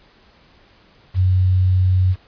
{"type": "tone with quantisation", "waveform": "sine", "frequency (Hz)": 92.5, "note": "F#2", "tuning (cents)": 0, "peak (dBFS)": -12, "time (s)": [1.14, 2.16], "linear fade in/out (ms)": 50, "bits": 7, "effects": ["pink hiss -52 dBFS RMS until 2.27 s", "resampled to 11025 Hz"]}